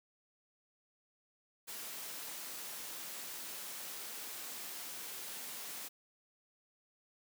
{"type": "high-pass noise", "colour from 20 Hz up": "white", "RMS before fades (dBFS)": -45, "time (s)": [1.67, 5.89], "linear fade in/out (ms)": 20, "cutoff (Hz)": 200, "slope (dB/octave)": 12, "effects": []}